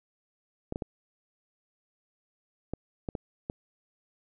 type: clicks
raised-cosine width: 2 ms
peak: -19 dBFS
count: 7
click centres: 0.724 / 0.759 / 0.822 / 2.736 / 3.088 / 3.152 / 3.499 s
effects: none